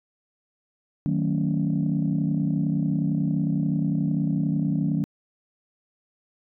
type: chord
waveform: sine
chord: D# half-diminished seventh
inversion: none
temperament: just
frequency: 155.56 / 186.68 / 224 / 280 Hz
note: D#3 / F#3 / A3 / C#4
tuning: 0 / +16 / +31 / +18 cents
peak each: -24 / -26 / -28 / -27 dBFS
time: 1.06-5.04 s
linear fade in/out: 0 ms
effects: tanh soft clip ceiling -14 dBFS